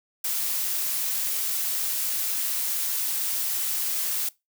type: noise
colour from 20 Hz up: blue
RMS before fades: -27 dBFS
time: 0.24-4.29 s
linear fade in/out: 5 ms
effects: noise-tail reverb RT60 0.2 s tail -21 dB re dry